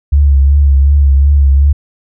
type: tone with vibrato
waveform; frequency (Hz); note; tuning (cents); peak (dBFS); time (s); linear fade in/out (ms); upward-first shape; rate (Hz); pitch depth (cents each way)
sine; 70.1; C#2; +20; -4; 0.12-1.73; 10; triangle; 2.7; 58
effects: none